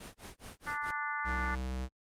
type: noise with tremolo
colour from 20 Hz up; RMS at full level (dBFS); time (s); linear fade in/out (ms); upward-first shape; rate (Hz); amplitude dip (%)
pink; -45; 0-0.91; 5; sine; 4.7; 100
type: harmonic tone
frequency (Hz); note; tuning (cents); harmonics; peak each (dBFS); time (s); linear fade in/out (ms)
293.7; D4; 0; 3 / 4 / 5 / 6 / 7; -40 / -38 / -38 / -41 / -42; 0.66-1.56; 20
type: tone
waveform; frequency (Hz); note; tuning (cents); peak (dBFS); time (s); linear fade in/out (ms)
square; 64.3; C2; -30; -35; 1.24-1.89; 50
effects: low-pass 11000 Hz 12 dB/octave + Opus 24 kbps